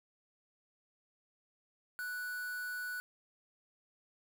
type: tone with quantisation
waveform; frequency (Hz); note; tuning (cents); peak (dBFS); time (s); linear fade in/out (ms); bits
triangle; 1480; F#6; 0; -36; 1.99-3; 0; 8
effects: none